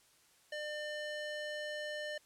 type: tone with band-pass filter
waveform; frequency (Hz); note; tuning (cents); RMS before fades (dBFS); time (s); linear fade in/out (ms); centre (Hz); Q
square; 600; D5; +37; -41; 0.52-2.18; 5; 2100; 0.68
effects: white hiss -67 dBFS RMS until 2.25 s + low-pass 11000 Hz 12 dB/octave